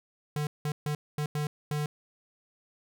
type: tone bursts at uneven times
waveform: square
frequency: 149 Hz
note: D3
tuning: 25 cents sharp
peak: -29 dBFS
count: 6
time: 0.36-0.47 / 0.65-0.72 / 0.86-0.95 / 1.18-1.26 / 1.35-1.47 / 1.71-1.86 s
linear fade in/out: 2 ms
effects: none